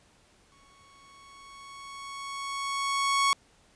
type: tone with exponential growth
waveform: sawtooth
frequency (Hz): 1108.7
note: C#6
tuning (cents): 0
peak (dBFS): -17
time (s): 0.52-3.33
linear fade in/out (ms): 0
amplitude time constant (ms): 610
effects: pink hiss -62 dBFS RMS until 3.75 s + resampled to 22050 Hz